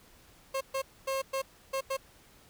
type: tone bursts at uneven times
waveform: 30% pulse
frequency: 537 Hz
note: C5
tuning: 45 cents sharp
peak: -27 dBFS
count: 6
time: 0.54-0.61 / 0.74-0.82 / 1.07-1.22 / 1.33-1.42 / 1.73-1.81 / 1.9-1.97 s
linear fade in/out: 10 ms
effects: pink hiss -59 dBFS RMS until 2.49 s